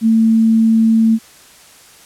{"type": "tone", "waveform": "sine", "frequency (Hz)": 224.1, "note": "A3", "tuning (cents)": 32, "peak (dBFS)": -8, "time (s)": [0.01, 1.19], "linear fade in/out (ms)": 50, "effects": ["white hiss -43 dBFS RMS until 2.05 s", "low-pass 11000 Hz 12 dB/octave"]}